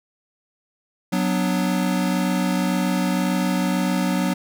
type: chord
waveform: square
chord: B minor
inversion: second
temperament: equal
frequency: 185 / 246.9 / 293.7 Hz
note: F#3 / B3 / D4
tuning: 0 / 0 / 0 cents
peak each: -22 / -26 / -27 dBFS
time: 1.12-4.34 s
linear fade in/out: 10 ms
effects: none